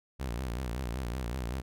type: tone with vibrato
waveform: sawtooth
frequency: 61.74 Hz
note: B1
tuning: in tune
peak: -29 dBFS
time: 0.19-1.62 s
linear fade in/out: 20 ms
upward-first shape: sine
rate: 5.3 Hz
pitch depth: 150 cents each way
effects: none